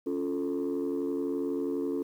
sine chord, Db augmented, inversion none, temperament equal, 277.2 / 349.2 / 440 Hz, Db4 / F4 / A4, 0 / 0 / 0 cents, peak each -30 / -32 / -32 dBFS, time 0.06-2.03 s, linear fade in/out 10 ms, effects tanh soft clip ceiling -24 dBFS + 10-bit

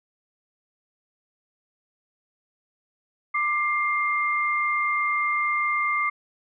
sine tone pair together, 1183 / 2108 Hz, D6 / C7, +12 / +12 cents, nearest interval minor seventh, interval 1000 cents, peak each -24 dBFS, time 3.34-6.1 s, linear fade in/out 10 ms, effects none

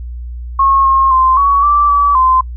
sine tone with pitch steps, 1088 / 1075 / 1043 / 1123 / 1167 / 1148 / 1035 Hz, C#6 / C6 / C6 / C#6 / D6 / D6 / C6, -33 / +47 / -6 / +22 / -11 / -40 / -19 cents, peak -7 dBFS, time 0.59-2.41 s, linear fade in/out 5 ms, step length 260 ms, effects noise-tail reverb RT60 0.1 s tail -25 dB re dry + added 60 Hz sine -22 dBFS peak until 2.56 s

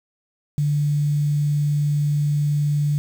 sine tone with quantisation, 146.83 Hz, D3, in tune, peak -17 dBFS, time 0.58-2.98 s, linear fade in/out 0 ms, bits 7, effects none

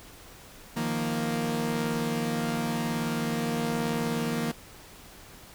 sawtooth chord, Eb suspended second, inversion none, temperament equal, 155.56 / 174.61 / 233.1 Hz, Eb3 / F3 / Bb3, 0 / 0 / 0 cents, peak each -29 / -31 / -25 dBFS, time 0.76-4.52 s, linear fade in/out 10 ms, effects pink hiss -49 dBFS RMS until 5.54 s

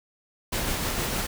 pink noise with tremolo, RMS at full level -27 dBFS, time 0.52-1.27 s, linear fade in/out 10 ms, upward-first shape sine, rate 6.5 Hz, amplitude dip 25%, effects none

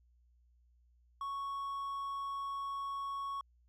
triangle tone, 1108.7 Hz, C#6, in tune, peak -35 dBFS, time 1.21-3.41 s, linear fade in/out 2 ms, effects added 60 Hz sine -65 dBFS peak until 3.68 s

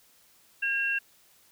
sine tone pair together, 1619.3 / 2725 Hz, G#6 / F7, -44 / -43 cents, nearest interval major sixth, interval 901 cents, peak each -28 dBFS, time 0.62-0.99 s, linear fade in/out 10 ms, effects white hiss -61 dBFS RMS until 1.51 s

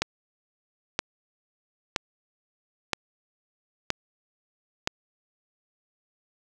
click train, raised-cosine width 0.2 ms, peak -6 dBFS, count 6, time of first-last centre 0.02-4.874 s, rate 1.03 Hz, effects none

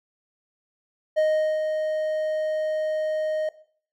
triangle tone with ADSR envelope, 621 Hz, D#5, 3 cents flat, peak -15 dBFS, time 1.16-3.49 s, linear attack 22 ms, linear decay 410 ms, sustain -6 dB, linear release 3 ms, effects noise-tail reverb RT60 0.5 s tail -17 dB re dry

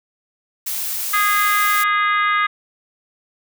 blue noise, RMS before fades -24 dBFS, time 0.66-1.84 s, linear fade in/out 10 ms
harmonic tone, 412.2 Hz, G#4, 13 cents flat, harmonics 3 / 4 / 5 / 6 / 7 / 8 / 9, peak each -17 / -22 / -21 / -34 / -35 / -36 / -33 dBFS, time 1.13-2.47 s, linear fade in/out 10 ms
effects none

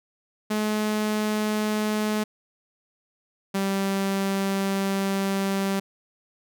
sawtooth tone pair in turn, 213.1 / 195.31 Hz, G#3 / G3, +45 / -6 cents, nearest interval major second, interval 151 cents, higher first, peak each -19 dBFS, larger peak neither, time 0.5-2.24 / 3.54-5.8 s, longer second, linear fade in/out 10 ms, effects none

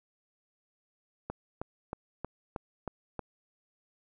click train, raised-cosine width 1 ms, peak -21 dBFS, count 7, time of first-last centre 1.3-3.193 s, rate 3.17 Hz, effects none

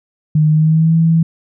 sine tone with pitch glide, 153.7 to 163.78 Hz, D#3 to E3, -21 to -11 cents, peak -8 dBFS, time 0.35-1.23 s, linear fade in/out 5 ms, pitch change +110 cents, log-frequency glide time 0.5-0.95 s, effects none

